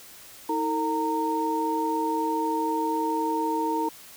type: tone cluster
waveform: sine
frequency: 318.5 / 451.5 / 922 Hz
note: D#4 / A4 / A#5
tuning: +41 / +45 / -19 cents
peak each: -28 / -31 / -26 dBFS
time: 0.49-3.89 s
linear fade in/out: 5 ms
effects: white hiss -47 dBFS RMS until 4.16 s